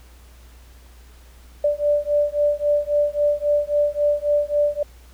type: beating tone pair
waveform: sine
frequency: 585 / 588.7 Hz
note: D5 / D5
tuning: -7 / +4 cents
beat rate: 3.7 Hz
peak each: -20 dBFS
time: 1.64-4.83 s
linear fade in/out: 5 ms
effects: added 60 Hz sine -44 dBFS peak until 5.13 s + pink hiss -53 dBFS RMS until 5.13 s